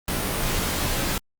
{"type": "noise with comb filter", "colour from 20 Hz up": "pink", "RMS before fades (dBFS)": -25, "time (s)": [0.08, 1.18], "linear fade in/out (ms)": 2, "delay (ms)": 19, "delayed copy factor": -0.9, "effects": ["Opus 32 kbps"]}